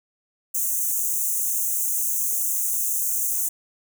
white high-pass noise, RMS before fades -24 dBFS, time 0.54-3.49 s, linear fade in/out 10 ms, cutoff 6100 Hz, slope 96 dB/octave, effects none

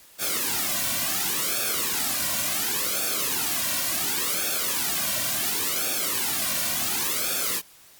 white noise with flanger, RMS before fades -26 dBFS, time 0.18-7.62 s, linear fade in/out 50 ms, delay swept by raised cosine 1 to 2.4 ms, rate 0.7 Hz, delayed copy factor -0.95, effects white hiss -52 dBFS RMS until 7.99 s + Opus 48 kbps

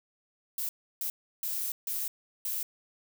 violet noise bursts at uneven times, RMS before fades -33 dBFS, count 5, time 0.58-0.69 / 1.01-1.1 / 1.43-1.72 / 1.87-2.08 / 2.45-2.63 s, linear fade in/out 2 ms, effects none

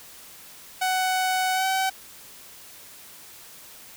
sawtooth tone with pitch glide, 746 to 762.1 Hz, F#5 to G5, +14 to -49 cents, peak -18 dBFS, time 0.81-1.9 s, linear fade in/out 10 ms, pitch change +37 cents, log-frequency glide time 1.53-1.65 s, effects white hiss -46 dBFS RMS until 3.96 s

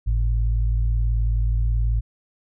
sine tone pair together, 52.53 / 111.2 Hz, G#1 / A2, +20 / +19 cents, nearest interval octave + minor second, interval 1299 cents, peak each -18 / -26 dBFS, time 0.06-2.01 s, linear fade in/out 20 ms, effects none

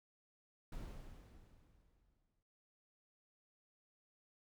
brown noise with exponential decay, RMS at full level -45 dBFS, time 0.72-2.43 s, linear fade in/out 5 ms, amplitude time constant 370 ms, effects none

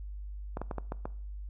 clicks, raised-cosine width 1 ms, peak -21 dBFS, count 6, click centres 0.571 / 0.616 / 0.712 / 0.783 / 0.921 / 1.055 s, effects noise-tail reverb RT60 0.5 s tail -20 dB re dry + added 50 Hz sine -38 dBFS peak until 1.49 s

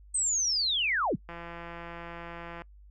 sine linear sweep, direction down, 8380 to 88.4 Hz, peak -25 dBFS, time 0.14-1.16 s, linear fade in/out 10 ms
click train, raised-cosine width 0.5 ms, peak -27 dBFS, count 227, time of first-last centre 1.29-2.619 s, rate 170 Hz
effects noise-tail reverb RT60 0.1 s tail -24 dB re dry + added 50 Hz sine -50 dBFS peak until 2.9 s

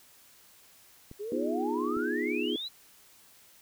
clicks, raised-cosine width 3 ms, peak -32 dBFS, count 2, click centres 1.114 / 1.968 s
sine exponential sweep, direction up, 395.6 to 4107 Hz, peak -34 dBFS, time 1.19-2.69 s, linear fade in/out 20 ms
sine chord, F half-diminished seventh, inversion second, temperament equal, 246.9 / 311.1 / 349.2 / 415.3 Hz, Cb4 / Eb4 / F4 / Ab4, 0 / 0 / 0 / 0 cents, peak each -34 dBFS, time 1.32-2.56 s, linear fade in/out 2 ms
effects white hiss -58 dBFS RMS until 3.61 s

